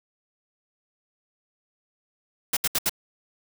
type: noise bursts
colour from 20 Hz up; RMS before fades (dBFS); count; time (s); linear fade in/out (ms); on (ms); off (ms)
white; -23; 4; 2.53-2.895; 5; 38; 71
effects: none

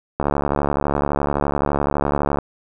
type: click train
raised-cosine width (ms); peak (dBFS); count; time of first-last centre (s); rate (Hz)
1; -5; 158; 0.2-2.387; 71.8
effects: none

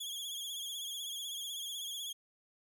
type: tone with vibrato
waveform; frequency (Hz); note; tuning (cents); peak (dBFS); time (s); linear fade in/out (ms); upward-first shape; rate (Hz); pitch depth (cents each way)
sawtooth; 3322; G#7; 0; -36; 0-2.13; 10; triangle; 16; 82
effects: 13-bit

